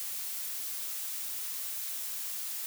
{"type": "noise", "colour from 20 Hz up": "blue", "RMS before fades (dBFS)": -37, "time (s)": [0, 2.66], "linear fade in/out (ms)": 0, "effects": []}